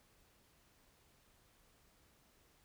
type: silence
effects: pink hiss -70 dBFS RMS until 2.64 s